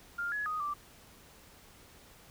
sine tone with pitch steps, 1402 / 1689 / 1244 / 1172 Hz, F6 / G#6 / D#6 / D6, +6 / +29 / -1 / -4 cents, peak -32 dBFS, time 0.18-0.74 s, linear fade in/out 10 ms, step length 140 ms, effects pink hiss -57 dBFS RMS until 2.3 s

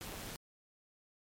pink noise with amplitude modulation, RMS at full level -43 dBFS, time 0.01-0.36 s, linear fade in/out 0 ms, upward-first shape sine, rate 193 Hz, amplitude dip 50%, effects MP3 64 kbps

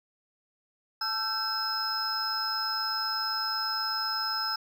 triangle tone cluster, 873 / 1336 / 1555 / 5130 Hz, A5 / E6 / G6 / E8, -14 / +23 / -14 / -48 cents, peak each -36 / -32 / -36 / -29 dBFS, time 1.01-4.56 s, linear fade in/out 5 ms, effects none

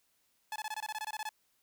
sawtooth tone bursts, 860 Hz, A5, 40 cents flat, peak -32 dBFS, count 13, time 0.52-1.291 s, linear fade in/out 2 ms, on 39 ms, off 22 ms, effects white hiss -74 dBFS RMS until 1.62 s

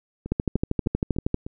two click trains, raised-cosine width 3 ms, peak -9 / -20 dBFS, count 14 / 5, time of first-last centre 0.32-1.344 / 0.26-1.465 s, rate 12.7 / 3.32 Hz, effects none

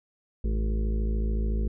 harmonic tone, 53.7 Hz, A1, 41 cents flat, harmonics 1 / 2 / 3 / 4 / 6 / 7 / 8 / 9, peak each -24 / -40 / -43 / -35 / -46 / -41 / -44 / -47 dBFS, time 0.44-1.68 s, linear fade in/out 5 ms, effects none

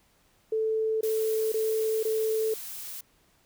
sine tone bursts, 440 Hz, A4, in tune, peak -24 dBFS, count 4, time 0.52-2.54 s, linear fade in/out 5 ms, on 490 ms, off 20 ms
blue noise, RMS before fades -39 dBFS, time 1.03-3.01 s, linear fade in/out 5 ms
effects pink hiss -65 dBFS RMS until 3.45 s

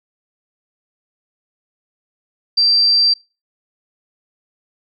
sine tone, 4699 Hz, D8, in tune, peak -10 dBFS, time 2.57-3.14 s, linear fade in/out 10 ms, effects noise-tail reverb RT60 0.3 s tail -26 dB re dry

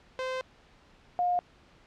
sawtooth / sine tone pair in turn, 517 / 712.3 Hz, C5 / F5, -21 / +34 cents, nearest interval tritone, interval 555 cents, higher second, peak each -27 / -24 dBFS, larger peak second, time 0.19-0.41 / 1.19-1.39 s, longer first, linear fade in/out 0 ms, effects pink hiss -59 dBFS RMS until 1.86 s + low-pass 4000 Hz 12 dB/octave

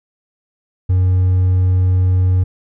triangle tone with hard clipping, 92 Hz, F#2, 9 cents flat, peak -11 dBFS, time 0.89-2.44 s, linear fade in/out 10 ms, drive 5 dB, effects none

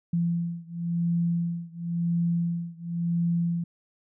sine beating tone pair, 170 / 170.95 Hz, F3 / F3, -46 / -37 cents, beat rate 0.95 Hz, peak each -27 / -28 dBFS, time 0.13-3.64 s, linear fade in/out 5 ms, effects none

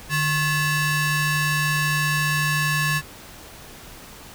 30% pulse ring-modulated tone, 935 Hz, A#5, 5 cents sharp, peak -14 dBFS, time 0.09-3.02 s, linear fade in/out 50 ms, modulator 785 Hz, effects pink hiss -42 dBFS RMS until 4.34 s

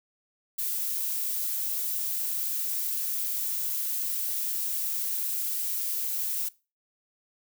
violet noise, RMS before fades -30 dBFS, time 0.58-6.49 s, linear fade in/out 10 ms, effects noise-tail reverb RT60 0.3 s tail -21 dB re dry

